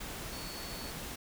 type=tone in noise; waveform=sine; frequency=4435 Hz; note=C#8; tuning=in tune; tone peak=-47 dBFS; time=0.32-0.91 s; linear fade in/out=10 ms; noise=pink; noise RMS=-42 dBFS; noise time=0-1.16 s; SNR=-8 dB; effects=none